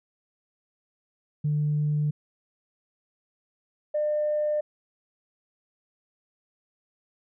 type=tone pair in turn; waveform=sine; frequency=149.2 / 601 Hz; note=D3 / D5; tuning=+28 / +40 cents; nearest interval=2 octaves; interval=2412 cents; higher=second; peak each=-21 / -22 dBFS; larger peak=first; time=1.44-2.11 / 3.94-4.61 s; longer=neither; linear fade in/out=10 ms; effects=tanh soft clip ceiling -18 dBFS